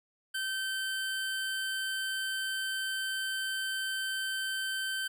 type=tone; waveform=25% pulse; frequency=1547 Hz; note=G6; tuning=23 cents flat; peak=-28 dBFS; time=0.34-5.08 s; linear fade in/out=10 ms; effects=none